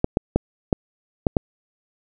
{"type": "clicks", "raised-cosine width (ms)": 2, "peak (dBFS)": -3, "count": 6, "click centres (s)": [0.044, 0.171, 0.36, 0.728, 1.268, 1.368], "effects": []}